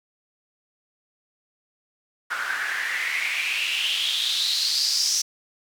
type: noise with band-pass filter sweep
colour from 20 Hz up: white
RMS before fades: -25 dBFS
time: 2.3-5.22 s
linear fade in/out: 10 ms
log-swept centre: 1400 to 5700 Hz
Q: 6.5
effects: none